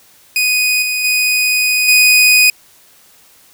sawtooth tone with level steps, 2489 Hz, D#7, in tune, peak -8 / -12 / -8 / -3 dBFS, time 0.36-2.5 s, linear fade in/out 2 ms, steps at 0.82 / 1.04 / 1.88 s, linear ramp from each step 5 ms, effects white hiss -47 dBFS RMS until 3.53 s

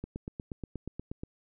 click train, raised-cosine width 3 ms, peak -24 dBFS, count 11, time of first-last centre 0.04-1.235 s, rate 8.37 Hz, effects none

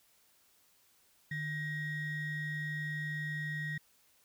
triangle ring-modulated tone, 868 Hz, A5, 24 cents flat, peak -30 dBFS, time 1.31-3.78 s, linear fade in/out 5 ms, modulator 1020 Hz, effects white hiss -68 dBFS RMS until 4.24 s

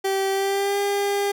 30% pulse tone with pitch glide, 387.9 to 402.7 Hz, G4 to G4, -18 to +47 cents, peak -18 dBFS, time 0.04-1.32 s, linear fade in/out 10 ms, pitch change +65 cents, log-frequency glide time 0.31-0.78 s, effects none

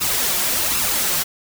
white noise with flanger, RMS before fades -20 dBFS, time 0-1.24 s, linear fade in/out 20 ms, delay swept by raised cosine 0.76 to 5.66 ms, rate 1.3 Hz, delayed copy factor +0.55, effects none

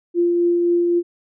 sine tone with tremolo, 346.5 Hz, F4, 14 cents flat, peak -13 dBFS, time 0.14-1.03 s, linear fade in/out 50 ms, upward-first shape triangle, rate 3.8 Hz, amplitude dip 25%, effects none

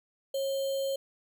sine tone with sample-and-hold, 545 Hz, C#5, 29 cents flat, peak -28 dBFS, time 0.34-0.96 s, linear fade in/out 5 ms, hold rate 3675 Hz, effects none

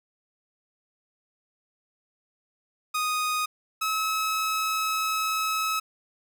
sawtooth tone pair in turn, 1243 / 1289.4 Hz, D#6 / E6, -2 / -39 cents, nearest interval minor second, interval 63 cents, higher second, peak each -21 dBFS, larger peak neither, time 2.94-3.46 / 3.81-5.8 s, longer second, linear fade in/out 10 ms, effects none

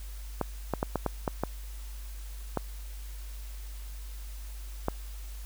clicks, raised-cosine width 1 ms, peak -13 dBFS, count 9, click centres 0.413 / 0.737 / 0.829 / 0.957 / 1.063 / 1.278 / 1.436 / 2.573 / 4.884 s, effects added 50 Hz sine -38 dBFS peak until 5.45 s + white hiss -52 dBFS RMS until 5.45 s

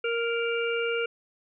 harmonic tone, 466.2 Hz, A#4, in tune, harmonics 1 / 3 / 5 / 6, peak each -27 / -32 / -34 / -35 dBFS, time 0.04-1.06 s, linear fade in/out 5 ms, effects none

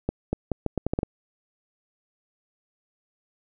accelerating click train, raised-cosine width 2 ms, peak -11 dBFS, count 9, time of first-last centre 0.09-1.031 s, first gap 240 ms, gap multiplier 0.78, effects none

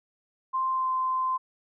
sine tone with pitch glide, 1046.5 to 1036.3 Hz, C6 to C6, 0 to -17 cents, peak -24 dBFS, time 0.53-1.38 s, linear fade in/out 20 ms, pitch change -17 cents, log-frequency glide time 0.71-0.89 s, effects none

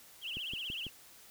sine tone with vibrato, 2960 Hz, F#7, in tune, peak -37 dBFS, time 0.21-0.9 s, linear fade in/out 50 ms, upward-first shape triangle, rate 16 Hz, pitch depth 220 cents each way
click train, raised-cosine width 3 ms, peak -32 dBFS, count 4, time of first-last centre 0.37-0.867 s, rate 6.04 Hz
effects white hiss -57 dBFS RMS until 1.3 s

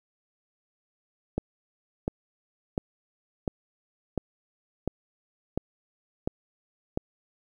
click train, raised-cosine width 2 ms, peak -13 dBFS, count 9, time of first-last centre 1.38-6.974 s, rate 1.43 Hz, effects 9-bit

